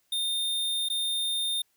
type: tone with dropouts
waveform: square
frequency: 3635 Hz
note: A#7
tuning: 44 cents flat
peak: -27 dBFS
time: 0.12-1.62 s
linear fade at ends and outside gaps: 5 ms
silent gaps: 0.887-0.899 s
effects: white hiss -71 dBFS RMS until 1.76 s